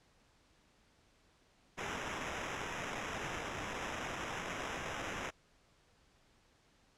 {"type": "noise with sample-and-hold", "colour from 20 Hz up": "violet", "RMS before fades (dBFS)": -41, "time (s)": [1.77, 5.31], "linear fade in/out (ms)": 20, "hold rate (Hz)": 4410, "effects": ["pink hiss -69 dBFS RMS until 6.97 s", "low-pass 7000 Hz 12 dB/octave"]}